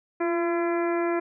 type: harmonic tone with a mistuned harmonic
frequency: 339 Hz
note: E4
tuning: 49 cents sharp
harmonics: 1 / 2 / 3 / 4 / 5 / 6 / 7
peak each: -24 / -30 / -34 / -36 / -38 / -40 / -41 dBFS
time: 0.2-1.2 s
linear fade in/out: 10 ms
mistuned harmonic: 1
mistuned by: +27 cents
effects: none